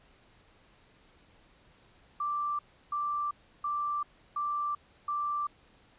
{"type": "tone bursts", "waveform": "sine", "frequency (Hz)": 1174.7, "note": "D6", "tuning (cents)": 0, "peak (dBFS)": -29, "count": 5, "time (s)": [2.2, 5.47], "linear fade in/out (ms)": 5, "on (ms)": 390, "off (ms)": 330, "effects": ["pink hiss -62 dBFS RMS until 5.98 s", "resampled to 8000 Hz"]}